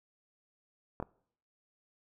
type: clicks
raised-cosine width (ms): 1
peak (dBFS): -22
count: 2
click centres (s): 1.001 / 1.026
effects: noise-tail reverb RT60 0.6 s tail -23 dB re dry